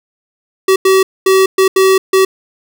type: tone bursts at uneven times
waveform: square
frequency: 381.5 Hz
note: G4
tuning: 47 cents flat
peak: -7 dBFS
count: 6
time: 0.68-0.76 / 0.85-1.03 / 1.26-1.46 / 1.58-1.68 / 1.76-1.98 / 2.13-2.25 s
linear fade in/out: 5 ms
effects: none